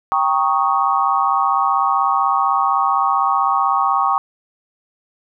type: chord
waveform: sine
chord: Eb dominant seventh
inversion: first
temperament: equal with one note detuned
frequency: 788.1 / 932.3 / 1108.7 / 1244.5 Hz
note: G5 / Bb5 / Db6 / Eb6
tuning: +9 / 0 / 0 / 0 cents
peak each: -19 / -22 / -17 / -21 dBFS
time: 0.12-4.18 s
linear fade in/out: 0 ms
effects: none